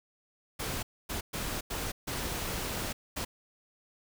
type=noise bursts at uneven times; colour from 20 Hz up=pink; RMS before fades=-35 dBFS; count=6; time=0.59-0.83 / 1.09-1.21 / 1.33-1.61 / 1.7-1.92 / 2.07-2.93 / 3.16-3.25 s; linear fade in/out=10 ms; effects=none